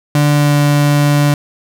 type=tone with pitch glide; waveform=35% pulse; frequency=146.83 to 145.56 Hz; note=D3 to D3; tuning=0 to -15 cents; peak=-7 dBFS; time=0.15-1.34 s; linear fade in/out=2 ms; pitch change=-15 cents; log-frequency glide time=0.29-0.57 s; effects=none